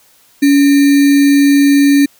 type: tone with sample-and-hold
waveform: sine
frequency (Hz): 282.1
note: C#4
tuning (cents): +30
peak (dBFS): -5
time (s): 0.42-2.06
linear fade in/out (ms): 10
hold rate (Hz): 2100
effects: white hiss -49 dBFS RMS until 2.19 s